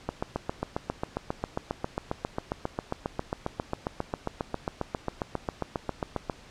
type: click train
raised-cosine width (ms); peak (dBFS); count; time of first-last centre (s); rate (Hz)
1; -14; 47; 0.09-6.298; 7.41
effects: pink hiss -51 dBFS RMS until 6.5 s + low-pass 6000 Hz 12 dB/octave